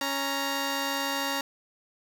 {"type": "tone pair together", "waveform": "10% pulse", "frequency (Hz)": [277.4, 933.1], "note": ["C#4", "A#5"], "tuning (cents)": [1, 1], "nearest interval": "octave + major sixth", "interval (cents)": 2100, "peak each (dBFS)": -22, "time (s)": [0.01, 1.41], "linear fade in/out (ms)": 2, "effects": []}